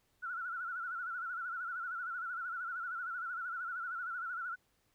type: tone with vibrato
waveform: sine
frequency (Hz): 1409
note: F6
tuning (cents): +15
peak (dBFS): -37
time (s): 0.22-4.56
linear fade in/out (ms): 20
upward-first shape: sine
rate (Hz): 13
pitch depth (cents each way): 100
effects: pink hiss -75 dBFS RMS until 4.94 s